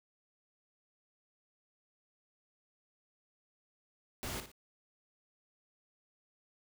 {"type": "noise with echo", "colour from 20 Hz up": "pink", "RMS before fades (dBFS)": -40, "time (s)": [4.23, 4.4], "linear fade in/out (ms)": 0, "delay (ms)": 58, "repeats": 2, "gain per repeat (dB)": -9, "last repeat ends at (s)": 4.516, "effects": []}